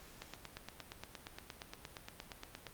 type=click train; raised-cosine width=0.2 ms; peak=-27 dBFS; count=22; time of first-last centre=0.22-2.668 s; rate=8.58 Hz; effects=pink hiss -57 dBFS RMS until 2.73 s + Opus 48 kbps